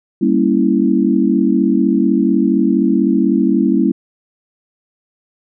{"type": "chord", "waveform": "sine", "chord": "G diminished seventh", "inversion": "none", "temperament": "equal with one note detuned", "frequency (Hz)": [197.48, 233.1, 277.2, 329.6], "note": ["G3", "Bb3", "Db4", "Fb4"], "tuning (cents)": [13, 0, 0, 0], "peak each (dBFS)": -16, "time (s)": [0.21, 3.92], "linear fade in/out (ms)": 10, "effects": []}